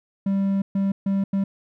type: tone bursts at uneven times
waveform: triangle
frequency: 196 Hz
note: G3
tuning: in tune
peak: -17 dBFS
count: 4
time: 0.26-0.62 / 0.75-0.92 / 1.06-1.24 / 1.33-1.44 s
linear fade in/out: 5 ms
effects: none